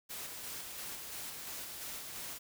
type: noise with tremolo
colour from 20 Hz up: white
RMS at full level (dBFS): -43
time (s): 0.09-2.39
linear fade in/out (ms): 20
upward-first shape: square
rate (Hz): 2.9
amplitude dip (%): 25
effects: none